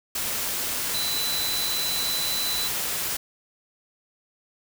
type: tone in noise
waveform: sine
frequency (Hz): 4000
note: B7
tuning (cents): +21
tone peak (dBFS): -27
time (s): 0.94-2.68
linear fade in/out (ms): 5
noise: white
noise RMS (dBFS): -28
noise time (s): 0.15-3.17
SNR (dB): -2
effects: none